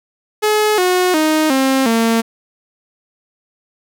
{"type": "tone with pitch steps", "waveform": "sawtooth", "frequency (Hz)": [425.3, 363.9, 311.3, 266.4, 227.9], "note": ["G#4", "F#4", "D#4", "C4", "A#3"], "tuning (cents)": [41, -29, 1, 31, -39], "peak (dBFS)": -8, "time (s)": [0.42, 2.22], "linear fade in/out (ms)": 20, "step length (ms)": 360, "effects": []}